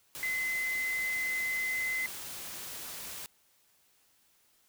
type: tone in noise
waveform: sine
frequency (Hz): 2044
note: C7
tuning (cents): -41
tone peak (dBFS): -30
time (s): 0.23-2.06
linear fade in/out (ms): 0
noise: white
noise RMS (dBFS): -42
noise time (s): 0.15-3.26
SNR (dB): +9
effects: white hiss -68 dBFS RMS until 4.68 s